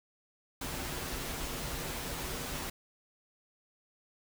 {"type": "noise with comb filter", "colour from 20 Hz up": "pink", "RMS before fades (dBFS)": -38, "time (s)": [0.61, 2.7], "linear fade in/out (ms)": 5, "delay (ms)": 9.6, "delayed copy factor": -0.55, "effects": []}